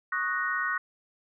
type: chord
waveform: sine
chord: D# minor seventh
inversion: third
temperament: equal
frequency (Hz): 1108.7 / 1244.5 / 1480 / 1864.7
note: C#6 / D#6 / F#6 / A#6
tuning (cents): 0 / 0 / 0 / 0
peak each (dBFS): -34 / -35 / -30 / -31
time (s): 0.12-0.78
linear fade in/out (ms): 5
effects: none